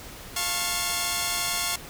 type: chord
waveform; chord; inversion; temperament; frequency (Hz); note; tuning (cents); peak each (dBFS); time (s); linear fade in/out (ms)
5% pulse; F augmented; none; equal with one note detuned; 698.5 / 880 / 1092.2; F5 / A5 / C#6; 0 / 0 / -26; -18 / -22 / -16; 0.36-1.76; 5
effects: pink hiss -42 dBFS RMS until 1.89 s